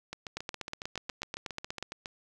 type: two click trains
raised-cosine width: 0.2 ms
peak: -18 / -21 dBFS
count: 13 / 15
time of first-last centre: 0.37-1.826 / 0.13-2.058 s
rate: 8.24 / 7.26 Hz
effects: none